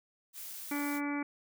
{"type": "noise", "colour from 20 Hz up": "blue", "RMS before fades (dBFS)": -44, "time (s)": [0.33, 1.01], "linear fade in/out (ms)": 50}
{"type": "harmonic tone", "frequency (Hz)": 288.3, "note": "D4", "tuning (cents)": -32, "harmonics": [1, 2, 3, 4, 5, 6, 7, 8], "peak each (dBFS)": [-33, -47, -43, -45, -45, -50, -45, -43], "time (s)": [0.71, 1.23], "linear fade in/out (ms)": 5}
{"effects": []}